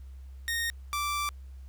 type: tone pair in turn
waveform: sawtooth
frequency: 1853 / 1169.9 Hz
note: A#6 / D6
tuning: -11 / -7 cents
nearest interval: minor sixth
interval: 796 cents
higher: first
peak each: -25 dBFS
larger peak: neither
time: 0.48-0.7 / 0.93-1.29 s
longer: second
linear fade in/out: 0 ms
effects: added 66 Hz sine -42 dBFS peak until 1.68 s + pink hiss -67 dBFS RMS until 1.68 s